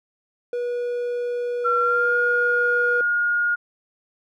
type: tone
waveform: triangle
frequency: 484.8 Hz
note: B4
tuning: 32 cents flat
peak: -21 dBFS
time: 0.53-3.01 s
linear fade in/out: 2 ms
type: tone with pitch glide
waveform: sine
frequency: 1363 to 1428.3 Hz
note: F6 to F6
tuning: -43 to +38 cents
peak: -18 dBFS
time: 1.64-3.56 s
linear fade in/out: 20 ms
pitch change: +81 cents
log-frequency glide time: 1.79-2.18 s
effects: none